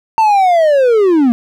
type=linear sweep; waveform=triangle; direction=down; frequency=905 to 227.2 Hz; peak=-5 dBFS; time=0.18-1.32 s; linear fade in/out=0 ms; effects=none